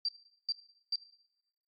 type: tone bursts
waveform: sine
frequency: 4699 Hz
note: D8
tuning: in tune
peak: -29 dBFS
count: 3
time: 0.05-0.958 s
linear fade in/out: 2 ms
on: 36 ms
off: 400 ms
effects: noise-tail reverb RT60 0.9 s tail -19 dB re dry + AAC 64 kbps